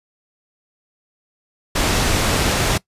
pink low-pass noise, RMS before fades -18 dBFS, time 1.75-2.78 s, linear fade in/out 10 ms, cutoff 9300 Hz, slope 12 dB/octave, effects noise-tail reverb RT60 0.1 s tail -21 dB re dry + resampled to 32000 Hz

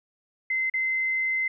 sine tone with dropouts, 2064 Hz, C7, 24 cents flat, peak -23 dBFS, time 0.5-1.48 s, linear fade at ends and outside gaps 5 ms, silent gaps 0.699-0.738 s, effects none

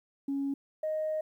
sine tone pair in turn, 277.2 / 622.3 Hz, C#4 / D#5, 0 / 0 cents, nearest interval octave + major second, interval 1400 cents, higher second, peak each -28 dBFS, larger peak neither, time 0.28-0.54 / 0.83-1.21 s, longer second, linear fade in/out 5 ms, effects tanh soft clip ceiling -25 dBFS + 11-bit

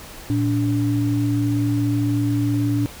sine tone pair together, 114.8 / 289.3 Hz, A#2 / D4, -26 / -26 cents, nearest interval octave + major third, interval 1600 cents, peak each -20 dBFS, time 0.3-2.86 s, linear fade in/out 0 ms, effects pink hiss -39 dBFS RMS until 3 s

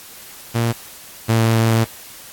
sawtooth tone pair in turn, 116.54 / 113.35 Hz, A#2 / A#2, 0 / -48 cents, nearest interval unison, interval 48 cents, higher first, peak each -12 / -9 dBFS, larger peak second, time 0.54-0.73 / 1.28-1.85 s, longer second, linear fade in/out 20 ms, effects white hiss -39 dBFS RMS until 2.32 s + AAC 64 kbps

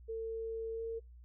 sine tone with pitch glide, 449.9 to 454.9 Hz, A4 to A#4, +39 to -42 cents, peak -36 dBFS, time 0.08-1 s, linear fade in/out 20 ms, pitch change +19 cents, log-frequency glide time 0.72-0.82 s, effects noise-tail reverb RT60 0.2 s tail -23 dB re dry + added 60 Hz sine -52 dBFS peak until 1.24 s

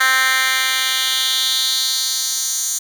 10% pulse tone with high-pass filter sweep, 261.6 Hz, C4, in tune, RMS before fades -18 dBFS, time 0-2.79 s, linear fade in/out 10 ms, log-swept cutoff 1700 to 6700 Hz, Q 2.5, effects none

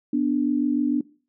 sine tone pair together, 247 / 293.7 Hz, B3 / D4, 0 / 0 cents, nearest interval minor third, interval 300 cents, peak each -23 / -21 dBFS, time 0.13-1.01 s, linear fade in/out 5 ms, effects noise-tail reverb RT60 0.4 s tail -21 dB re dry

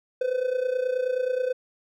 triangle tone with amplitude modulation, 507 Hz, B4, 45 cents sharp, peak -18 dBFS, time 0.21-1.53 s, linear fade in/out 5 ms, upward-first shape sine, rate 29.4 Hz, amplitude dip 75%, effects none

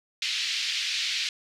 white band-pass noise, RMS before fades -29 dBFS, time 0.22-1.29 s, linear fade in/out 2 ms, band 2200 to 4700 Hz, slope 24 dB/octave, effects none

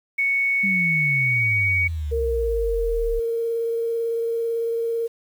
sine tone with pitch glide, 2219 to 2246 Hz, C#7 to C#7, +1 to +22 cents, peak -18 dBFS, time 0.18-1.88 s, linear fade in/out 10 ms, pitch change +21 cents, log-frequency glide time 1.14-1.43 s
sine exponential sweep, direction down, 200 to 33.75 Hz, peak -24 dBFS, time 0.63-3.2 s, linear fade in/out 10 ms
sine tone with vibrato, 461.2 Hz, A#4, 19 cents flat, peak -21 dBFS, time 2.11-5.08 s, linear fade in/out 20 ms, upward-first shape triangle, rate 18 Hz, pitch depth 15 cents each way
effects 8-bit

